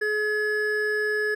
triangle tone pair together, 424.2 / 1700 Hz, G#4 / G#6, +37 / +40 cents, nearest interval 2 octaves, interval 2403 cents, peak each -24 / -23 dBFS, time 0.01-1.35 s, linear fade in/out 10 ms, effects none

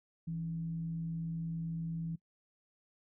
sine tone with frequency modulation, 164.81 Hz, E3, in tune, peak -35 dBFS, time 0.27-2.16 s, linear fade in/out 10 ms, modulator 116 Hz, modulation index 0.21, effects noise-tail reverb RT60 0.1 s tail -22 dB re dry

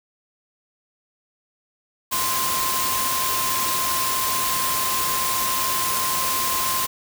sine tone in noise, 1047 Hz, C6, 1 cent sharp, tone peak -25 dBFS, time 2.11-6.87 s, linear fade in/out 20 ms, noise white, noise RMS -24 dBFS, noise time 2.11-6.87 s, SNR -4 dB, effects none

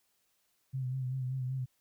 sine tone with vibrato, 129.6 Hz, C3, 16 cents flat, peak -32 dBFS, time 0.73-1.66 s, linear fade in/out 20 ms, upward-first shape sine, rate 5.2 Hz, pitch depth 46 cents each way, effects white hiss -75 dBFS RMS until 1.8 s

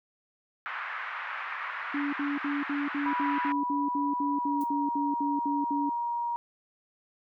pink band-pass noise, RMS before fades -36 dBFS, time 0.66-3.52 s, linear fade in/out 0 ms, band 1100 to 2000 Hz, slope 24 dB/octave
sine tone bursts, 286.7 Hz, D4, 42 cents flat, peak -28 dBFS, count 16, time 1.94-5.895 s, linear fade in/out 5 ms, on 190 ms, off 61 ms
sine tone with pitch glide, 980 to 947.2 Hz, B5 to A#5, -14 to +27 cents, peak -28 dBFS, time 3.06-6.36 s, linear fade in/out 0 ms, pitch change -59 cents, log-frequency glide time 4.36-4.64 s
violet noise with exponential decay, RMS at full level -43 dBFS, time 4.61-4.71 s, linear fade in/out 1 ms, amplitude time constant 20 ms
effects none

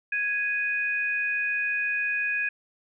sine tone pair together, 1661.2 / 2487 Hz, G#6 / D#7, 0 / -1 cents, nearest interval perfect fifth, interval 699 cents, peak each -27 dBFS, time 0.12-2.49 s, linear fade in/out 5 ms, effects none

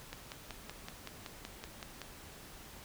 click train, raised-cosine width 0.2 ms, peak -25 dBFS, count 11, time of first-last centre 0.13-2.017 s, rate 5.3 Hz, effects pink hiss -52 dBFS RMS until 2.84 s

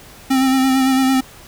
square tone with vibrato, 263.7 Hz, C4, 14 cents sharp, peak -13 dBFS, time 0.3-1.21 s, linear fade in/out 10 ms, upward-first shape sine, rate 8.9 Hz, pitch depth 27 cents each way, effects pink hiss -41 dBFS RMS until 1.47 s

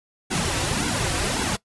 pink noise with flanger, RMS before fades -24 dBFS, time 0.3-1.57 s, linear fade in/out 20 ms, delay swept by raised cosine 1.6 to 4.9 ms, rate 1.8 Hz, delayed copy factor -1, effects noise-tail reverb RT60 0.1 s tail -20 dB re dry + resampled to 24000 Hz

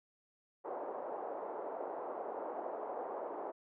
pink band-pass noise, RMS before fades -42 dBFS, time 0.64-3.52 s, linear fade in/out 20 ms, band 420 to 900 Hz, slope 24 dB/octave, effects none

